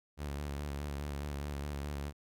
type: tone with vibrato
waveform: sawtooth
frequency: 71.9 Hz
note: D2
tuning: 36 cents flat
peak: -33 dBFS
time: 0.17-2.13 s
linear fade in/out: 50 ms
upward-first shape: square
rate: 4.8 Hz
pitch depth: 36 cents each way
effects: none